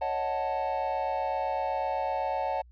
triangle chord, D# half-diminished seventh, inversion third, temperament equal, 554.4 / 622.3 / 740 / 880 Hz, C#5 / D#5 / F#5 / A5, 0 / 0 / 0 / 0 cents, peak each -32 / -34 / -30 / -30 dBFS, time 0.01-2.62 s, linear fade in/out 10 ms, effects added 60 Hz sine -51 dBFS peak until 2.71 s + resampled to 11025 Hz

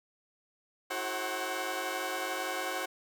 15% pulse tone cluster, 324.3 / 370.9 / 429.4 / 536 / 753 Hz, E4 / F#4 / A4 / C5 / F#5, -28 / +4 / -42 / +42 / +30 cents, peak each -36 / -33 / -40 / -31 / -31 dBFS, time 0.9-2.86 s, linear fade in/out 10 ms, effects none

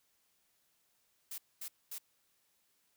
blue noise bursts, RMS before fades -43 dBFS, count 3, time 1.31-1.983 s, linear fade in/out 5 ms, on 71 ms, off 230 ms, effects white hiss -75 dBFS RMS until 2.96 s

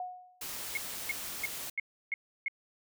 sine tone with exponential decay, 729 Hz, F#5, 26 cents flat, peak -33 dBFS, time 0-0.51 s, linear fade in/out 2 ms, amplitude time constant 110 ms
white noise, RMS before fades -40 dBFS, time 0.41-1.7 s, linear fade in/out 5 ms
sine tone bursts, 2166 Hz, C#7, 41 cents flat, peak -29 dBFS, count 6, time 0.75-2.482 s, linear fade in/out 2 ms, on 22 ms, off 320 ms
effects none

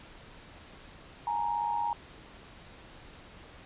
sine tone pair together, 835.8 / 933 Hz, G#5 / A#5, +11 / +1 cents, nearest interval major second, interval 190 cents, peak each -32 / -30 dBFS, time 1.27-1.93 s, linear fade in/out 2 ms, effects pink hiss -51 dBFS RMS until 3.65 s + resampled to 8000 Hz

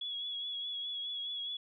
sine tone with vibrato, 3364 Hz, G#7, 22 cents sharp, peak -36 dBFS, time 0.01-1.57 s, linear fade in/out 5 ms, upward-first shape triangle, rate 4.8 Hz, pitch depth 37 cents each way, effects none

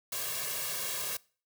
white noise with comb filter, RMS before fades -35 dBFS, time 0.12-1.17 s, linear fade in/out 5 ms, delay 1.8 ms, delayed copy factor +0.85, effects noise-tail reverb RT60 0.4 s tail -23 dB re dry + high-pass 100 Hz 12 dB/octave

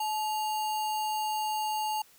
sine tone with sample-and-hold, 860 Hz, A5, 40 cents flat, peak -28 dBFS, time 0-2.02 s, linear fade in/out 5 ms, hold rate 3675 Hz, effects white hiss -59 dBFS RMS until 2.18 s

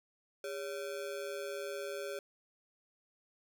square ring-modulated tone, 483.6 Hz, B4, 36 cents flat, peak -36 dBFS, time 0.44-2.19 s, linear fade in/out 2 ms, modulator 78.5 Hz, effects none

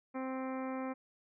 harmonic tone, 261.6 Hz, C4, in tune, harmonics 1 / 2 / 3 / 4 / 5 / 6 / 7 / 8 / 9, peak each -38 / -42 / -46 / -47 / -50 / -57 / -56 / -55 / -56 dBFS, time 0.14-0.94 s, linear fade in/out 20 ms, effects none

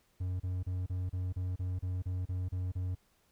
triangle tone bursts, 91.4 Hz, F#2, 21 cents flat, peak -30 dBFS, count 12, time 0.2-2.952 s, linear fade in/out 10 ms, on 200 ms, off 32 ms, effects pink hiss -71 dBFS RMS until 3.31 s

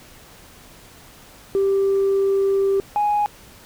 sine tone pair in turn, 392 / 830.6 Hz, G4 / G#5, 0 / 0 cents, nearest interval octave + minor second, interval 1300 cents, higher second, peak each -14 / -15 dBFS, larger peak first, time 1.55-2.8 / 2.96-3.26 s, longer first, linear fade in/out 0 ms, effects tanh soft clip ceiling -13 dBFS + pink hiss -46 dBFS RMS until 3.65 s

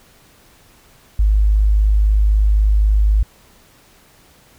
sine tone, 51.91 Hz, G#1, in tune, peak -10 dBFS, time 1.19-3.23 s, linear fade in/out 5 ms, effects pink hiss -50 dBFS RMS until 4.58 s

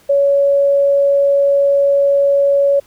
sine tone, 561 Hz, C#5, 21 cents sharp, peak -9 dBFS, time 0.09-2.8 s, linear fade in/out 10 ms, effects pink hiss -50 dBFS RMS until 2.86 s

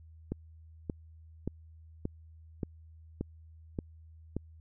click train, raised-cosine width 3 ms, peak -20 dBFS, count 8, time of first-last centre 0.32-4.366 s, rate 1.73 Hz, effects added 80 Hz sine -51 dBFS peak until 4.6 s

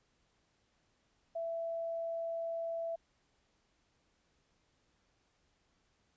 sine tone, 665 Hz, E5, 15 cents sharp, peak -35 dBFS, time 1.35-2.96 s, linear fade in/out 10 ms, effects pink hiss -75 dBFS RMS until 6.16 s + resampled to 16000 Hz

